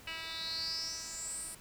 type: tone with band-pass filter sweep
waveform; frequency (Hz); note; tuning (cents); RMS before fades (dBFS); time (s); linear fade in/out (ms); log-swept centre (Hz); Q
10% pulse; 325.1; E4; -24; -40; 0.07-1.55; 5; 2900 to 9700; 8.8
effects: pink hiss -55 dBFS RMS until 1.6 s